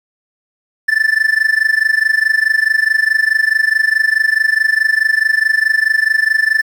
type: tone with amplitude modulation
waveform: triangle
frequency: 1760 Hz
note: A6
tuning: in tune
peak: -5 dBFS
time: 0.88-6.62 s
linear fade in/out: 10 ms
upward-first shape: sine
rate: 24.7 Hz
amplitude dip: 90%
effects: 7-bit